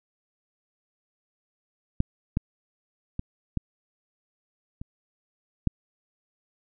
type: clicks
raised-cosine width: 5 ms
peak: -9 / -11 / -17 / -13 / -24 / -9 dBFS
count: 6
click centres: 2.004 / 2.371 / 3.194 / 3.573 / 4.815 / 5.673 s
effects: none